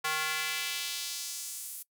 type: tone with high-pass filter sweep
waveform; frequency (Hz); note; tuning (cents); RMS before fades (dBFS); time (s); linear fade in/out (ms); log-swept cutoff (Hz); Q
square; 155.56; D#3; 0; -35; 0.04-1.83; 10; 1200 to 11000; 1.2
effects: noise-tail reverb RT60 0.1 s tail -21 dB re dry